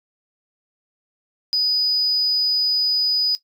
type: tone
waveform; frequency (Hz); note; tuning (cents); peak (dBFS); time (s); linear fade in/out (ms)
triangle; 4970; D#8; -3; -13; 1.53-3.35; 0
effects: noise-tail reverb RT60 0.1 s tail -17 dB re dry + tanh soft clip ceiling -15 dBFS